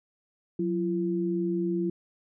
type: tone pair together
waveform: sine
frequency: 182.3 / 340.2 Hz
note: F#3 / F4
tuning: -25 / -45 cents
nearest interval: major seventh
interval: 1080 cents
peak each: -29 / -27 dBFS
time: 0.59-1.9 s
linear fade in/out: 5 ms
effects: none